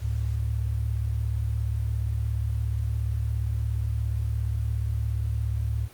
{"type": "tone pair together", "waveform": "sine", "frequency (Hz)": [71.4, 108.53], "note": ["D2", "A2"], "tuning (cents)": [-48, -23], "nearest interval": "perfect fifth", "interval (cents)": 725, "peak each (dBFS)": -27, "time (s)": [0, 5.89], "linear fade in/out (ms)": 50, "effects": ["pink hiss -51 dBFS RMS until 5.93 s", "Opus 48 kbps"]}